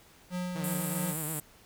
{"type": "tone with tremolo", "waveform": "square", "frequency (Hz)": 180, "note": "F#3", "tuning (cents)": -47, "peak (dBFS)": -32, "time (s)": [0.3, 1.15], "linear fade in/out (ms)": 50, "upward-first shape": "sine", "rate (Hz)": 3, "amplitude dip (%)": 30}
{"type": "tone with vibrato", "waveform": "sawtooth", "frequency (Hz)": 155.56, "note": "D#3", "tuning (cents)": 0, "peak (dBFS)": -32, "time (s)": [0.55, 1.4], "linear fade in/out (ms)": 10, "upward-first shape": "sine", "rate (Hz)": 8.2, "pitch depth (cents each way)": 74}
{"type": "band-pass noise", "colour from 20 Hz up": "pink", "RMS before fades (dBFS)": -38, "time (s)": [0.64, 1.4], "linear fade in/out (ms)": 0, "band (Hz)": [7400, 16000], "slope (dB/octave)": 96}
{"effects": ["pink hiss -58 dBFS RMS until 1.65 s"]}